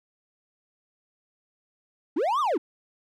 triangle linear two-way sweep, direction up then down, 249.8 to 1244.5 to 249.8 Hz, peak -20 dBFS, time 2.16-2.58 s, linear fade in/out 10 ms, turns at 2.4 s, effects none

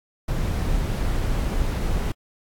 brown noise, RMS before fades -23 dBFS, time 0.28-2.12 s, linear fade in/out 5 ms, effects AAC 64 kbps

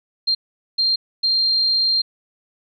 sine tone bursts at uneven times, 4186 Hz, C8, in tune, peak -15 dBFS, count 3, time 0.27-0.35 / 0.78-0.96 / 1.23-2.02 s, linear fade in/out 10 ms, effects none

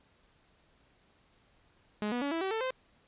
sawtooth tone with pitch steps, 210 / 244 / 283.6 / 329.5 / 382.9 / 445 / 517.1 Hz, G#3 / B3 / C#4 / E4 / G4 / A4 / C5, +19 / -21 / +40 / -1 / -41 / +20 / -20 cents, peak -27 dBFS, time 2.02-2.706 s, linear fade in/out 0 ms, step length 98 ms, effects pink hiss -67 dBFS RMS until 3.07 s + resampled to 8000 Hz

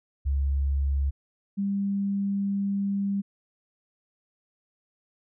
sine tone pair in turn, 69.3 / 198.8 Hz, C#2 / G3, 0 / +25 cents, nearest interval octave + tritone, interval 1825 cents, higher second, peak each -22 / -24 dBFS, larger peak first, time 0.25-1.11 / 1.57-3.22 s, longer second, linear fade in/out 20 ms, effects none

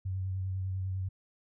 sine tone with vibrato, 94.3 Hz, F#2, 33 cents sharp, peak -31 dBFS, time 0.05-1.09 s, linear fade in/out 10 ms, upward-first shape sine, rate 10 Hz, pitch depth 24 cents each way, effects none

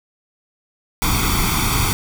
pink noise with comb filter, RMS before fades -18 dBFS, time 1.02-1.93 s, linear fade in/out 0 ms, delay 0.87 ms, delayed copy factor +0.85, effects none

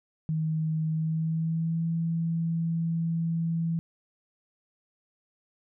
sine tone with pitch glide, 158 to 165.47 Hz, D#3 to E3, +27 to +7 cents, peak -25 dBFS, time 0.29-3.79 s, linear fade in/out 0 ms, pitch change +80 cents, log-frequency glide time 0.89-1.87 s, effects none

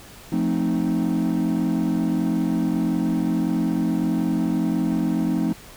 triangle chord, F dominant seventh, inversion none, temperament equal, 174.61 / 220 / 261.6 / 311.1 Hz, F3 / A3 / C4 / Eb4, 0 / 0 / 0 / 0 cents, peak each -22 dBFS, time 0.32-5.53 s, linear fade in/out 5 ms, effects tanh soft clip ceiling -13 dBFS + pink hiss -44 dBFS RMS until 5.76 s

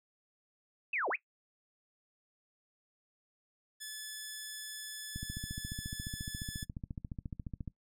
sine linear two-way sweep, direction down then up, 2716 to 323.7 to 2716 Hz, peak -31 dBFS, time 0.93-1.16 s, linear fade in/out 5 ms, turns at 1.09 s
5% pulse tone, 1727 Hz, A6, 33 cents flat, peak -29 dBFS, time 3.8-6.65 s, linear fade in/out 20 ms
click train, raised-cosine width 5 ms, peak -28 dBFS, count 37, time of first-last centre 5.16-7.677 s, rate 14.3 Hz
effects noise-tail reverb RT60 0.1 s tail -19 dB re dry + low-pass 11000 Hz 12 dB/octave

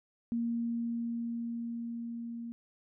sine tone with level ramp, 233.6 Hz, A#3, 4 cents sharp, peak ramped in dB -29 to -38 dBFS, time 0.32-2.52 s, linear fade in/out 0 ms, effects none

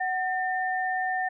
sine tone pair together, 746 / 1804.3 Hz, F#5 / A6, +14 / +43 cents, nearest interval octave + minor third, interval 1529 cents, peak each -27 / -29 dBFS, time 0-1.29 s, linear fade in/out 10 ms, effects none

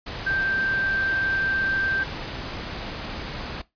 sine tone in noise, 1568 Hz, G6, in tune, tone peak -21 dBFS, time 0.26-2.04 s, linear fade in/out 10 ms, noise pink, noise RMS -33 dBFS, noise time 0.06-3.62 s, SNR +9 dB, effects noise-tail reverb RT60 0.2 s tail -19 dB re dry + resampled to 11025 Hz

